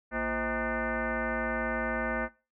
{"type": "tone with frequency modulation", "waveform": "sine", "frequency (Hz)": 635, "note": "D#5", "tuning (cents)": 35, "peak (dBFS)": -28, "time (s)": [0.11, 2.29], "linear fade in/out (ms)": 50, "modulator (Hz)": 289, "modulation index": 4.4, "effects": ["noise-tail reverb RT60 0.3 s tail -20 dB re dry"]}